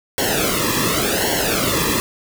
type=noise with flanger; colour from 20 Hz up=pink; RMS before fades=-19 dBFS; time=0.18-2 s; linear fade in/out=0 ms; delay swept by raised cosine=0.81 to 1.37 ms; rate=0.89 Hz; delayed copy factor=-0.85; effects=none